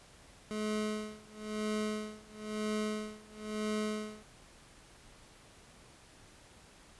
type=tone with tremolo; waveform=25% pulse; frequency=213.6 Hz; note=G#3; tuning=49 cents sharp; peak=-28 dBFS; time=0.51-4.23 s; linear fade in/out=0 ms; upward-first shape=sine; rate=1 Hz; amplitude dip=95%; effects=pink hiss -58 dBFS RMS until 6.99 s + resampled to 24000 Hz